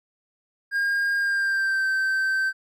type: tone with pitch glide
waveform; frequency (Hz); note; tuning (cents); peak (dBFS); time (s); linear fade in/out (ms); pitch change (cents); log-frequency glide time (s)
triangle; 1617 to 1552; G#6 to G6; -47 to -18; -19; 0.71-2.53; 50; -71; 1.17-1.87
effects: none